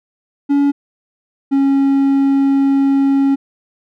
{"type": "tone pair in turn", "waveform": "triangle", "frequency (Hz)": [283.1, 274.7], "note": ["C#4", "C#4"], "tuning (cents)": [37, -16], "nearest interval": "minor second", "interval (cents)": 53, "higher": "first", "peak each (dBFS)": -8, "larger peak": "neither", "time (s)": [[0.49, 0.72], [1.51, 3.36]], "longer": "second", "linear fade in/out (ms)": 20, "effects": []}